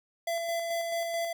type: tone with tremolo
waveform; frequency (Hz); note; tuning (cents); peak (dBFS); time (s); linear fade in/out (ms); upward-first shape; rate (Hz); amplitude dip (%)
square; 674; E5; +38; -29; 0.27-1.33; 5; square; 4.6; 30
effects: none